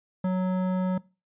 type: tone with hard clipping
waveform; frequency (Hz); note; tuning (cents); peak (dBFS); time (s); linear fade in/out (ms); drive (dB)
sine; 185; F#3; 0; -25; 0.24-0.98; 5; 13
effects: noise-tail reverb RT60 0.3 s tail -21 dB re dry + resampled to 8000 Hz